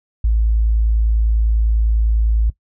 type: tone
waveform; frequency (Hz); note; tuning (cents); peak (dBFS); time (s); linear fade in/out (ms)
sine; 55; A1; 0; -12; 0.24-2.5; 5
effects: noise-tail reverb RT60 0.1 s tail -18 dB re dry